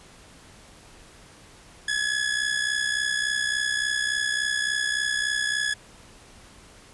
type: tone with amplitude modulation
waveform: sawtooth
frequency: 1694 Hz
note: G#6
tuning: 34 cents sharp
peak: -17 dBFS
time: 1.88-5.74 s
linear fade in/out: 5 ms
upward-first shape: sine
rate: 63.5 Hz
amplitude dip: 65%
effects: pink hiss -50 dBFS RMS until 6.93 s + resampled to 24000 Hz